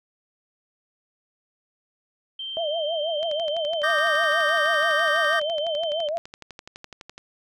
sine tone with pitch glide, 3136 to 3105 Hz, G7 to G7, 0 to -17 cents, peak -30 dBFS, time 2.39-6.08 s, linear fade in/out 5 ms, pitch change -17 cents, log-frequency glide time 3.21-3.75 s
sine tone with vibrato, 630 Hz, D#5, 21 cents sharp, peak -24 dBFS, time 2.57-6.18 s, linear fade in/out 0 ms, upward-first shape triangle, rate 6.2 Hz, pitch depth 160 cents each way
click train, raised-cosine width 0.2 ms, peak -22 dBFS, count 48, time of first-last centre 3.23-7.18 s, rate 11.9 Hz
triangle chord, Eb major seventh, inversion third, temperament equal with one note detuned, 1174.7 / 1244.5 / 1568 / 1850.7 Hz, D6 / Eb6 / G6 / Bb6, 0 / 0 / 0 / -13 cents, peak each -25 / -28 / -23 / -23 dBFS, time 3.83-5.4 s, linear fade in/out 10 ms
effects none

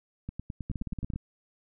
two click trains, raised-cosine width 5 ms, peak -23 / -22 dBFS, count 9 / 9, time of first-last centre 0.29-1.137 / 0.7-1.16 s, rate 9.45 / 17.4 Hz, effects none

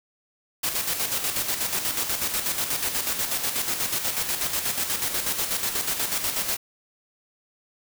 white noise with tremolo, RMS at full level -25 dBFS, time 0.63-6.57 s, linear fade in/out 10 ms, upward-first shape square, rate 8.2 Hz, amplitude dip 50%, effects none

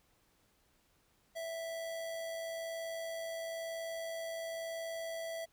square tone with amplitude modulation, 659.3 Hz, E5, in tune, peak -38 dBFS, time 1.35-5.46 s, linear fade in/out 20 ms, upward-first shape sine, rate 101 Hz, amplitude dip 30%, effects pink hiss -72 dBFS RMS until 5.52 s

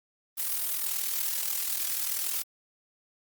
blue noise with amplitude modulation, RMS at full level -27 dBFS, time 0.37-2.43 s, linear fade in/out 20 ms, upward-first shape sine, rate 40.7 Hz, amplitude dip 70%, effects Opus 32 kbps

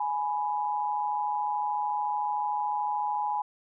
sine tone pair together, 836 / 989.6 Hz, G#5 / B5, +11 / +3 cents, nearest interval minor third, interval 292 cents, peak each -28 / -31 dBFS, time 0-3.42 s, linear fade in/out 5 ms, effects none

